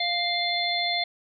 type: harmonic tone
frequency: 698.5 Hz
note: F5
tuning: in tune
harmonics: 1 / 3 / 5 / 6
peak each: -29 / -29 / -29 / -29 dBFS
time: 0-1.04 s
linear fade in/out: 5 ms
effects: none